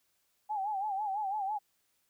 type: tone with vibrato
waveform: sine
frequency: 812 Hz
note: G#5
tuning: 39 cents flat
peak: -31 dBFS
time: 0.49-1.59 s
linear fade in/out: 20 ms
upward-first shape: sine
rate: 6 Hz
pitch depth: 110 cents each way
effects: white hiss -75 dBFS RMS until 2.09 s